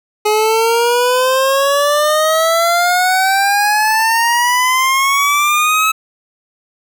25% pulse exponential sweep, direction up, 420.8 to 1299 Hz, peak -7 dBFS, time 0.25-5.92 s, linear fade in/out 10 ms, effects none

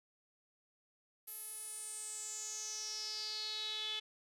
sawtooth tone with band-pass filter sweep, 430.8 Hz, A4, 37 cents flat, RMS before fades -43 dBFS, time 1.27-4 s, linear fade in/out 10 ms, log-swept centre 12000 to 3300 Hz, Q 7.8, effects none

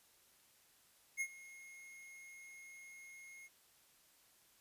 square tone with ADSR envelope, 2154 Hz, C7, 50 cents sharp, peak -35 dBFS, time 1.17-3.49 s, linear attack 39 ms, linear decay 62 ms, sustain -19 dB, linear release 34 ms, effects white hiss -69 dBFS RMS until 4.6 s + resampled to 32000 Hz

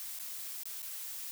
blue noise with dropouts, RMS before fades -42 dBFS, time 0-1.31 s, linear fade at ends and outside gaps 0 ms, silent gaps 0.189-0.197 / 0.634-0.655 / 0.821-0.828 s, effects none

